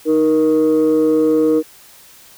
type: tone pair together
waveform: sine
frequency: 311.1 / 471.8 Hz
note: D#4 / A#4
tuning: 0 / +21 cents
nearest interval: perfect fifth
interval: 721 cents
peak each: -12 dBFS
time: 0.05-1.63 s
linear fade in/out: 50 ms
effects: tanh soft clip ceiling -7 dBFS + white hiss -44 dBFS RMS until 2.37 s